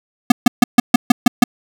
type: tone bursts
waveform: square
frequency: 243.3 Hz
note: B3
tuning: 26 cents flat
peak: -4 dBFS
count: 8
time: 0.3-1.44 s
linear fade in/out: 5 ms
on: 20 ms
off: 140 ms
effects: none